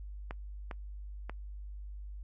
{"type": "clicks", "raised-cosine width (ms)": 0.5, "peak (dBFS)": -25, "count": 3, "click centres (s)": [0.309, 0.712, 1.296], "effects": ["noise-tail reverb RT60 0.1 s tail -22 dB re dry", "added 50 Hz sine -41 dBFS peak until 2.23 s"]}